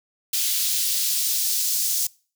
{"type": "noise with high-pass filter sweep", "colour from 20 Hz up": "white", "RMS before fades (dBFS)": -23, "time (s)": [0.33, 2.07], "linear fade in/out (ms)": 5, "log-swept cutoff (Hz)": [3600, 5400], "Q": 1.2, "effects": ["noise-tail reverb RT60 0.4 s tail -24 dB re dry"]}